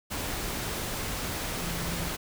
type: tone in noise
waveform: sine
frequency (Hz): 170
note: F3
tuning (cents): -46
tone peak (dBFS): -36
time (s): 1.58-2.09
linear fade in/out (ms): 20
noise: pink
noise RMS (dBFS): -33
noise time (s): 0.1-2.17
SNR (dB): -6
effects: none